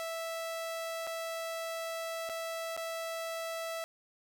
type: tone with dropouts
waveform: sawtooth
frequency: 658 Hz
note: E5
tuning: 3 cents flat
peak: -32 dBFS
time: 0-3.84 s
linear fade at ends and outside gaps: 0 ms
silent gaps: 1.068-1.073 / 2.291-2.297 / 2.766-2.775 s
effects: none